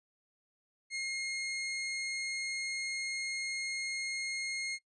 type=tone; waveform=sawtooth; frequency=2143 Hz; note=C7; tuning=41 cents sharp; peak=-31 dBFS; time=0.9-4.79 s; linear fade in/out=50 ms; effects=noise-tail reverb RT60 0.1 s tail -20 dB re dry + resampled to 22050 Hz